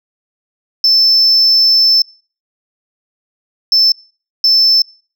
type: tone bursts at uneven times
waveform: sine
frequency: 5290 Hz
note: E8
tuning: 5 cents sharp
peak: -5 dBFS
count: 3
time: 0.84-2.02 / 3.72-3.92 / 4.44-4.82 s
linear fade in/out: 2 ms
effects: noise-tail reverb RT60 0.4 s tail -25 dB re dry + tanh soft clip ceiling -4 dBFS